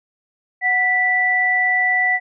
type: tone pair together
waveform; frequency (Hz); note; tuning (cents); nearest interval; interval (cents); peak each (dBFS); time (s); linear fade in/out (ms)
sine; 738 / 1970.2; F#5 / B6; -5 / -5; octave + perfect fourth; 1700; -22 / -15; 0.61-2.2; 50
effects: none